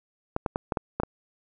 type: clicks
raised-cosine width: 1 ms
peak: -12 dBFS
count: 7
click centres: 0.364 / 0.462 / 0.559 / 0.722 / 0.772 / 1 / 1.034 s
effects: none